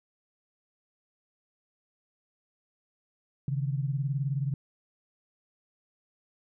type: beating tone pair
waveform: sine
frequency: 135.1 / 154.1 Hz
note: C#3 / D#3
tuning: -44 / -16 cents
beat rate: 19 Hz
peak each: -28 / -33 dBFS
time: 3.48-4.54 s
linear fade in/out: 2 ms
effects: none